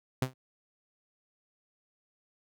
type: tone with exponential decay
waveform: sawtooth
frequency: 129.4 Hz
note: C3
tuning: 19 cents flat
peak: -21 dBFS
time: 0.22-0.34 s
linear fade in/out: 5 ms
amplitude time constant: 24 ms
effects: none